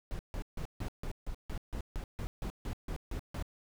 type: noise bursts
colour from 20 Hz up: brown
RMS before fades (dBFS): -37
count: 15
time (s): 0.11-3.425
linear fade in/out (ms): 0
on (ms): 81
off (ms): 150
effects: none